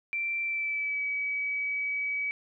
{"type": "tone with pitch glide", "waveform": "sine", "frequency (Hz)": [2349, 2278], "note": ["D7", "C#7"], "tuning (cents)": [0, 47], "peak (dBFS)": -28, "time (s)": [0.13, 2.31], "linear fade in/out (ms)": 0, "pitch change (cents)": -53, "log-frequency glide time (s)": [0.42, 1.04], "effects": []}